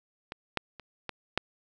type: clicks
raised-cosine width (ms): 0.3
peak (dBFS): -21 / -11 / -28 / -18 / -9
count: 5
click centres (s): 0.321 / 0.573 / 0.797 / 1.093 / 1.376
effects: none